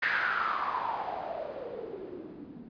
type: noise with low-pass filter sweep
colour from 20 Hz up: blue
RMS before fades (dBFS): -34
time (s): 0.02-2.69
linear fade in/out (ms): 10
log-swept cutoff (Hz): 1800 to 230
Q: 6.7
effects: resampled to 11025 Hz